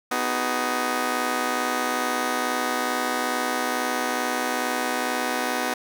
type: chord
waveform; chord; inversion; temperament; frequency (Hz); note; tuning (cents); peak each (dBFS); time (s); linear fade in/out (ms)
10% pulse; G# minor seventh; first; just; 249.2 / 311.5 / 373.8 / 415.3; B3 / D#4 / F#4 / G#4; +16 / +2 / +18 / 0; -19 / -22 / -24 / -25; 0.11-5.74; 5
effects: none